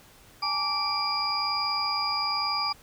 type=tone cluster; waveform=sine; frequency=827 / 888 / 1161 / 2346 / 4852 Hz; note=G#5 / A5 / D6 / D7 / D#8; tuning=-8 / +16 / -20 / -2 / -44 cents; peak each=-34 / -37 / -30 / -36 / -28 dBFS; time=0.42-2.73 s; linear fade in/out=10 ms; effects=pink hiss -54 dBFS RMS until 2.82 s